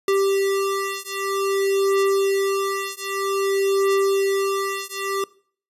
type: beating tone pair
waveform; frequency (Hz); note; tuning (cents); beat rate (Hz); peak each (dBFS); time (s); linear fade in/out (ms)
square; 392 / 392.52; G4 / G4; 0 / +2; 0.52; -23; 0.08-5.24; 2
effects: noise-tail reverb RT60 0.5 s tail -22 dB re dry + resampled to 32000 Hz